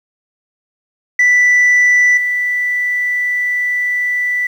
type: tone with level steps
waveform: sine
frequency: 1975.5 Hz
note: B6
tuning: in tune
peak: -5 / -13 dBFS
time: 1.19-4.47 s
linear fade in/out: 5 ms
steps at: 2.17 s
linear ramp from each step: 5 ms
effects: tanh soft clip ceiling -6 dBFS + 7-bit